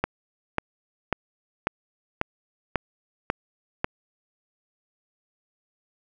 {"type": "click train", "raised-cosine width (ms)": 0.5, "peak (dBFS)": -7, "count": 8, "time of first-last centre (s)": [0.04, 3.844], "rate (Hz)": 1.84, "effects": []}